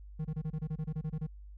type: tone bursts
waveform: triangle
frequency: 155.56 Hz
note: D#3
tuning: in tune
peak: -30 dBFS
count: 13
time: 0.19-1.269 s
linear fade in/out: 10 ms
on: 59 ms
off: 26 ms
effects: added 50 Hz sine -46 dBFS peak until 1.57 s

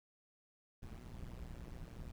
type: noise with amplitude modulation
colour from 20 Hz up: brown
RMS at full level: -45 dBFS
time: 0.82-2.12 s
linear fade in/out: 10 ms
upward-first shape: sine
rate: 121 Hz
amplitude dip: 95%
effects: none

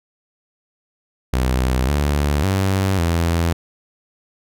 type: tone with pitch steps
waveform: sawtooth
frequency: 63.6 / 72.7 / 96.2 / 84.1 Hz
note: C2 / D2 / G2 / E2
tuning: -48 / -17 / -32 / +35 cents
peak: -12 dBFS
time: 1.33-3.53 s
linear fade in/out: 5 ms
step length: 550 ms
effects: none

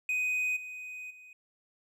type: tone with level steps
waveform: triangle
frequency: 2500 Hz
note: D#7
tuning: 8 cents sharp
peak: -26 / -38 / -48 dBFS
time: 0.09-1.33 s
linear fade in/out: 2 ms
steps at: 0.56 / 1.1 s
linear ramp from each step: 10 ms
effects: none

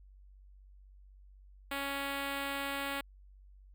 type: tone with notch filter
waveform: 5% pulse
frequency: 278.2 Hz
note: C#4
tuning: 6 cents sharp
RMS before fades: -37 dBFS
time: 1.71-3.01 s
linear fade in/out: 5 ms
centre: 6400 Hz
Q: 1
effects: added 48 Hz sine -54 dBFS peak until 3.74 s

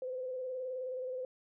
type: tone with vibrato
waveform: sine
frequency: 511 Hz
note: C5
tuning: 41 cents flat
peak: -36 dBFS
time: 0.02-1.25 s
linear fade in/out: 2 ms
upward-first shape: square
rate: 19 Hz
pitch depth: 30 cents each way
effects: none

